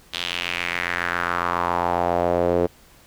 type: tone with band-pass filter sweep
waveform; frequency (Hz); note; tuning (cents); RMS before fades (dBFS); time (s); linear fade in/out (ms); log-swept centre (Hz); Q
sawtooth; 87.31; F2; 0; -23; 0.13-2.67; 10; 3500 to 450; 2.9
effects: pink hiss -52 dBFS RMS until 3.06 s